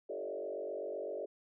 sine tone with frequency modulation, 501 Hz, B4, 25 cents sharp, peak -37 dBFS, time 0.09-1.26 s, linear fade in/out 10 ms, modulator 47.8 Hz, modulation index 2.7, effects none

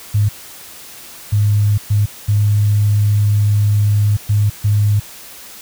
sine tone bursts at uneven times, 103.83 Hz, G#2, in tune, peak -10 dBFS, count 6, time 0.14-0.29 / 1.32-1.78 / 1.9-2.06 / 2.28-4.17 / 4.29-4.5 / 4.64-5 s, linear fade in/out 10 ms, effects white hiss -36 dBFS RMS until 5.61 s

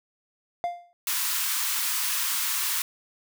triangle tone with exponential decay, 698.5 Hz, F5, in tune, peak -20 dBFS, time 0.64-0.93 s, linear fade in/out 0 ms, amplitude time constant 61 ms
white high-pass noise, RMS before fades -27 dBFS, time 1.07-2.82 s, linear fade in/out 2 ms, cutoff 900 Hz, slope 96 dB/octave
effects none

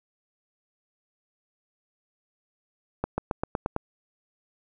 accelerating click train, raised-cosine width 1 ms, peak -12 dBFS, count 7, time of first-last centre 3.04-3.764 s, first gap 140 ms, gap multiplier 0.94, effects none

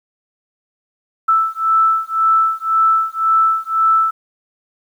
sine beating tone pair, 1318.5 / 1320.4 Hz, E6 / E6, 0 / +2 cents, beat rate 1.9 Hz, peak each -15 dBFS, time 1.28-4.11 s, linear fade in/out 10 ms, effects 8-bit

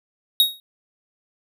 square tone with exponential decay, 3766 Hz, A#7, 17 cents sharp, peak -10 dBFS, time 0.4-0.6 s, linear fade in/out 1 ms, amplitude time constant 42 ms, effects none

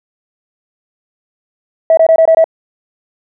sine tone bursts, 649 Hz, E5, 27 cents flat, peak -3 dBFS, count 6, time 1.9-2.442 s, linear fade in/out 2 ms, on 72 ms, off 22 ms, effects tanh soft clip ceiling 0 dBFS

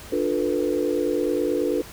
sine chord, B half-diminished seventh, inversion first, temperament just, 296.3 / 355.6 / 444.5 / 493.9 Hz, D4 / F4 / A4 / B4, +15 / +31 / +18 / 0 cents, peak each -26 dBFS, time 0.12-1.82 s, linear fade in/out 5 ms, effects pink hiss -42 dBFS RMS until 1.92 s

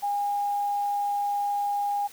sine tone, 814 Hz, G#5, 35 cents flat, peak -24 dBFS, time 0.02-2.08 s, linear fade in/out 20 ms, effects white hiss -49 dBFS RMS until 2.12 s

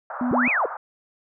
white band-pass noise, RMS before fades -33 dBFS, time 0.1-0.77 s, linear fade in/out 2 ms, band 580 to 1400 Hz, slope 48 dB/octave
sine tone, 246.9 Hz, B3, in tune, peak -21 dBFS, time 0.21-0.48 s, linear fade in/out 2 ms
sine linear two-way sweep, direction up then down, 78.9 to 2613 to 373.5 Hz, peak -19 dBFS, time 0.31-0.66 s, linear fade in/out 5 ms, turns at 0.49 s
effects none

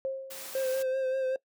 sine tone with exponential decay, 534 Hz, C5, 35 cents sharp, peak -27 dBFS, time 0.05-0.7 s, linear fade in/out 0 ms, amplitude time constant 140 ms
white high-pass noise, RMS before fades -42 dBFS, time 0.3-0.83 s, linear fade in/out 10 ms, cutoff 210 Hz, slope 12 dB/octave
triangle tone with vibrato, 525 Hz, C5, 6 cents sharp, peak -25 dBFS, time 0.55-1.36 s, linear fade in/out 2 ms, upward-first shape sine, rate 5.2 Hz, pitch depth 29 cents each way
effects noise-tail reverb RT60 0.1 s tail -21 dB re dry

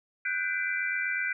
sine chord, G major seventh, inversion third, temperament equal with one note detuned, 1480 / 1568 / 2011 / 2349 Hz, F#6 / G6 / B6 / D7, 0 / 0 / +31 / 0 cents, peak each -33 dBFS, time 0.25-1.33 s, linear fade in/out 5 ms, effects none

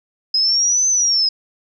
sine linear two-way sweep, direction up then down, 5050 to 6200 to 5050 Hz, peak -13 dBFS, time 0.34-1.29 s, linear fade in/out 5 ms, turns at 0.88 s, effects none

